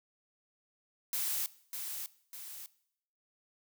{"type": "noise with echo", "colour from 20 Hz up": "blue", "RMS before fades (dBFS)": -34, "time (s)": [1.13, 1.46], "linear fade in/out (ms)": 0, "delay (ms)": 600, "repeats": 2, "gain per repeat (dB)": -6, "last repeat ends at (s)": 2.66, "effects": ["noise-tail reverb RT60 0.7 s tail -19 dB re dry"]}